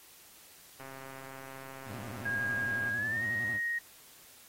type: click train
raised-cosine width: 0.5 ms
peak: -33 dBFS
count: 281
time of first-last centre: 0.8-2.89 s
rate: 134 Hz
type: tone with vibrato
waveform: 25% pulse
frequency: 110 Hz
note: A2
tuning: in tune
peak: -38 dBFS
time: 1.85-3.6 s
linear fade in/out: 50 ms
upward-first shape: square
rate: 11 Hz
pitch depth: 160 cents each way
type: tone with pitch glide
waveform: sine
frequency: 1632 to 1874.7 Hz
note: G#6 to A#6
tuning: -31 to +9 cents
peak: -30 dBFS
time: 2.25-3.79 s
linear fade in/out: 10 ms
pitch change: +240 cents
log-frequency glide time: 2.92-3.24 s
effects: white hiss -56 dBFS RMS until 4.48 s + AAC 48 kbps